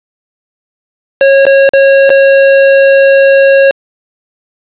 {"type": "tone with dropouts", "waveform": "square", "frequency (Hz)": 547, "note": "C#5", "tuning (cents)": -23, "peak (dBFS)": -3, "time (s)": [1.21, 3.71], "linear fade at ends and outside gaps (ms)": 1, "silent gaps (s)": [[1.454, 1.466], [1.691, 1.735], [2.094, 2.102]], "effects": ["resampled to 8000 Hz", "7-bit"]}